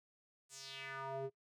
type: tone with band-pass filter sweep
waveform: square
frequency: 135.4 Hz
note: C#3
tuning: 40 cents flat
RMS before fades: -45 dBFS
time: 0.49-1.3 s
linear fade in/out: 50 ms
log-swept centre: 8600 to 390 Hz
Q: 3
effects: noise-tail reverb RT60 0.1 s tail -22 dB re dry